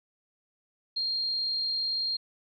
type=tone; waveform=sine; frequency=4213 Hz; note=C8; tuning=11 cents sharp; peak=-27 dBFS; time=0.96-2.17 s; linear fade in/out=10 ms; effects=none